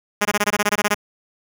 5% pulse tone bursts, 206.9 Hz, G#3, 6 cents flat, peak -4 dBFS, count 12, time 0.21-0.946 s, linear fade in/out 10 ms, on 43 ms, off 20 ms, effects none

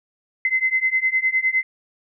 sine beating tone pair, 2050 / 2059.8 Hz, C7 / C7, -36 / -28 cents, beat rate 9.8 Hz, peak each -21 / -20 dBFS, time 0.45-1.63 s, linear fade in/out 2 ms, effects none

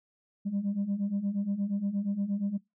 sine beating tone pair, 195.4 / 203.9 Hz, G3 / G#3, -5 / -32 cents, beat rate 8.5 Hz, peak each -32 / -28 dBFS, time 0.45-2.58 s, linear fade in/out 20 ms, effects noise-tail reverb RT60 0.2 s tail -24 dB re dry + tanh soft clip ceiling -24 dBFS

